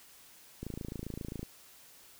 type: click train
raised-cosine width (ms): 3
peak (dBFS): -26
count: 23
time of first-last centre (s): 0.63-1.43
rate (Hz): 27.5
effects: white hiss -57 dBFS RMS until 2.19 s